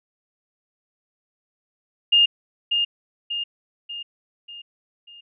sine tone with echo, 2827 Hz, F7, 20 cents sharp, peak -12 dBFS, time 2.12-2.26 s, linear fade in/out 10 ms, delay 590 ms, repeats 5, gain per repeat -6 dB, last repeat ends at 5.21 s, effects none

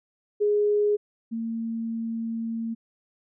sine tone pair in turn, 415.3 / 227.6 Hz, G#4 / A#3, 0 / -41 cents, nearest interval minor seventh, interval 1041 cents, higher first, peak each -19 / -27 dBFS, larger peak first, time 0.4-0.97 / 1.31-2.75 s, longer second, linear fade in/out 20 ms, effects none

